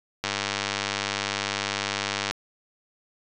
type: click train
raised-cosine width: 0.2 ms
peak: -8 dBFS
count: 208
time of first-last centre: 0.24-2.31 s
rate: 100 Hz
effects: resampled to 24000 Hz